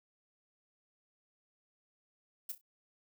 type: noise with echo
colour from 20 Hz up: violet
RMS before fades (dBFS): -39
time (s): 2.49-2.52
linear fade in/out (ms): 5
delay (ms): 31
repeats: 3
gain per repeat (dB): -11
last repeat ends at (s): 2.613
effects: none